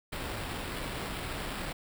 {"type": "noise with sample-and-hold", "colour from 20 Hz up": "pink", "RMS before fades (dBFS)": -37, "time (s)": [0.12, 1.73], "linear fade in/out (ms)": 10, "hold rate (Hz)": 6300, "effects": []}